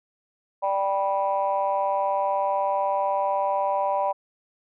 sine chord, G major, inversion second, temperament just, 588 / 784 / 980 Hz, D5 / G5 / B5, +2 / 0 / -14 cents, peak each -25 dBFS, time 0.62-4.13 s, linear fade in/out 20 ms, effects tanh soft clip ceiling -13 dBFS

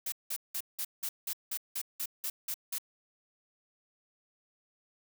blue noise bursts, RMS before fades -35 dBFS, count 12, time 0.06-2.784 s, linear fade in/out 5 ms, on 62 ms, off 180 ms, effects none

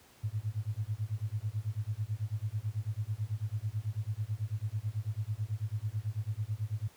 sine tone with tremolo, 106.7 Hz, G#2, 47 cents sharp, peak -28 dBFS, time 0.23-6.88 s, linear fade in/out 10 ms, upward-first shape sine, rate 9.1 Hz, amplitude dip 100%, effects pink hiss -60 dBFS RMS until 6.96 s + high-pass 60 Hz 12 dB/octave

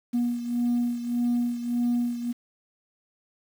sine beating tone pair, 240.1 / 241.8 Hz, B3 / B3, -49 / -36 cents, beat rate 1.7 Hz, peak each -23 / -28 dBFS, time 0.13-2.33 s, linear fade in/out 20 ms, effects tanh soft clip ceiling -19 dBFS + 8-bit

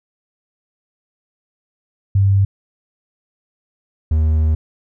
sine / triangle tone pair in turn, 98.3 / 78.18 Hz, G2 / D#2, +5 / +9 cents, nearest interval major third, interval 396 cents, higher first, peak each -10 dBFS, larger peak neither, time 2.15-2.45 / 4.11-4.55 s, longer second, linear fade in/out 5 ms, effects none

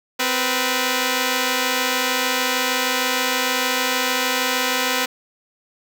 5% pulse tone pair together, 257.8 / 489.1 Hz, C4 / B4, -26 / -17 cents, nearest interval major seventh, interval 1109 cents, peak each -10 dBFS, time 0.19-5.06 s, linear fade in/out 10 ms, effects none

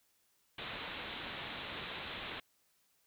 white low-pass noise, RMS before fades -44 dBFS, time 0.58-2.4 s, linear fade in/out 5 ms, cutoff 3900 Hz, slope 96 dB/octave, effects white hiss -74 dBFS RMS until 3.06 s

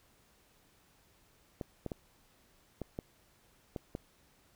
clicks, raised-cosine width 2 ms, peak -24 dBFS, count 7, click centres 1.612 / 1.863 / 1.918 / 2.817 / 2.989 / 3.762 / 3.951 s, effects pink hiss -67 dBFS RMS until 4.55 s

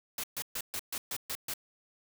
white noise bursts, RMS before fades -36 dBFS, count 8, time 0.18-1.538 s, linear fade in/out 2 ms, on 56 ms, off 130 ms, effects none

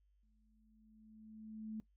sine tone with exponential growth, 217.8 Hz, A3, 17 cents flat, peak -40 dBFS, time 0.23-1.8 s, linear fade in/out 0 ms, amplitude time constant 340 ms, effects noise-tail reverb RT60 0.1 s tail -18 dB re dry + added 50 Hz sine -70 dBFS peak until 1.96 s

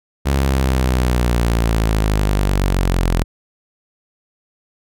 sawtooth linear sweep, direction down, 69.3 to 42 Hz, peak -10 dBFS, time 0.25-3.24 s, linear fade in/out 20 ms, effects none

